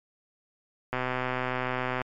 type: click train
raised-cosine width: 0.5 ms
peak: -14 dBFS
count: 139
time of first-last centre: 0.93-2.017 s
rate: 127 Hz
effects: MP3 64 kbps